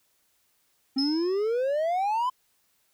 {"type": "exponential sweep", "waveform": "triangle", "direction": "up", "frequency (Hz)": [261.6, 1033], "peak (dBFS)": -21, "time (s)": [0.96, 2.3], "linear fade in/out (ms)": 10}
{"type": "tone with exponential decay", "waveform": "sine", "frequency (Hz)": 5170, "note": "E8", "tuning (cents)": -34, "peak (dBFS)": -24, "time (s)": [0.98, 1.63], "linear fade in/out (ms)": 5, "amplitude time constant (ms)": 140}
{"effects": ["tanh soft clip ceiling -15 dBFS", "white hiss -69 dBFS RMS until 2.93 s"]}